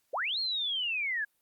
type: linear two-way sweep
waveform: sine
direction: up then down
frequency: 408.4 to 4317 to 1622 Hz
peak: -29 dBFS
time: 0.13-1.25 s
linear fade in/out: 10 ms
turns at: 0.39 s
effects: white hiss -74 dBFS RMS until 1.41 s + Opus 48 kbps